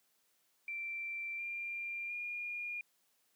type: tone with pitch steps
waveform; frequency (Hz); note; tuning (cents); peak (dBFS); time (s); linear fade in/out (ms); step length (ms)
sine; 2349 / 2386 / 2423; D7 / D7 / D#7; 0 / +27 / -47; -38; 0.68-2.81; 2; 710
effects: white hiss -75 dBFS RMS until 3.35 s + high-pass 150 Hz 12 dB/octave